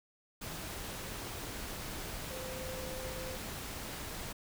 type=tone in noise; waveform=sine; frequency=517 Hz; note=C5; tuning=21 cents flat; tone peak=-43 dBFS; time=2.3-3.37 s; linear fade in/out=10 ms; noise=pink; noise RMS=-42 dBFS; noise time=0.41-4.33 s; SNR=-4 dB; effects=none